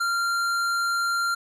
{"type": "tone with hard clipping", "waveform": "sine", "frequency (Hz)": 1385, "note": "F6", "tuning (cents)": -15, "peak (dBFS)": -24, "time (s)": [0, 1.35], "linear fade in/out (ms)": 10, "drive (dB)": 13, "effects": []}